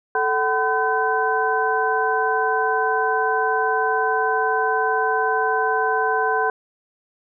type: tone cluster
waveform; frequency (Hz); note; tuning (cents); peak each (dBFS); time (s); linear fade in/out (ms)
sine; 438.4 / 756 / 1011 / 1529; A4 / F#5 / B5 / G6; -6 / +37 / +40 / -44; -23; 0.15-6.5; 2
effects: none